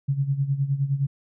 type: tone with tremolo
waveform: sine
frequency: 138.59 Hz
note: C#3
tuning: in tune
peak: -18 dBFS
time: 0.08-1.07 s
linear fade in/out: 10 ms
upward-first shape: sine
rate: 9.7 Hz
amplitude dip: 75%
effects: none